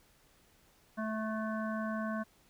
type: harmonic tone with a mistuned harmonic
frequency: 218.6 Hz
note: A3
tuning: 11 cents flat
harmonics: 1 / 3 / 5 / 7 / 8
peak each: -35 / -40 / -42 / -43 / -51 dBFS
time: 0.97-2.24 s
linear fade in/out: 20 ms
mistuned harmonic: 7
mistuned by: -18 cents
effects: pink hiss -66 dBFS RMS until 2.49 s